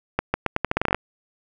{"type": "accelerating click train", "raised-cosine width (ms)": 0.5, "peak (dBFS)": -5, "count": 13, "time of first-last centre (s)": [0.19, 0.946], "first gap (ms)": 150, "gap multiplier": 0.82, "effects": []}